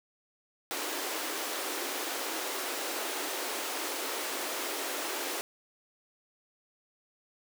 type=high-pass noise; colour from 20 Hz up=pink; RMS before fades=-35 dBFS; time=0.71-5.41 s; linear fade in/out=0 ms; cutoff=290 Hz; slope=48 dB/octave; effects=none